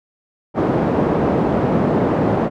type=band-pass noise; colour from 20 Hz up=pink; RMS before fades=-17 dBFS; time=0.54-2.5 s; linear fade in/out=50 ms; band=170 to 680 Hz; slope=12 dB/octave; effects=none